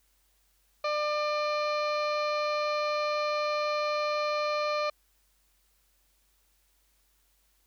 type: harmonic tone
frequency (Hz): 598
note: D5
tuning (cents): +31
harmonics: 1 / 2 / 3 / 4 / 5 / 6 / 7 / 8 / 9 / 10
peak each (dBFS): -29 / -31 / -45 / -37 / -49 / -50 / -40 / -51 / -54 / -55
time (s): 0.84-4.9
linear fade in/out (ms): 5
effects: added 48 Hz sine -70 dBFS peak until 7.66 s + white hiss -70 dBFS RMS until 7.66 s